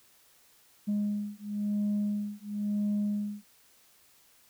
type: beating tone pair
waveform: sine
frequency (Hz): 206.2 / 207.18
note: G#3 / G#3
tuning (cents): -12 / -4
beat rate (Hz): 0.98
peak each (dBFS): -30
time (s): 0.87-3.44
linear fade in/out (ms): 20
effects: tanh soft clip ceiling -24 dBFS + white hiss -62 dBFS RMS until 4.49 s